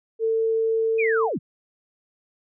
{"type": "tone", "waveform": "sine", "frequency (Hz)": 448.2, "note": "A4", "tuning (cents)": 32, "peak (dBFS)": -19, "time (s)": [0.19, 1.3], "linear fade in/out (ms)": 50}
{"type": "linear sweep", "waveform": "sine", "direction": "down", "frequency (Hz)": [2540, 93.8], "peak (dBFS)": -23, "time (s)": [0.98, 1.39], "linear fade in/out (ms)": 20}
{"effects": []}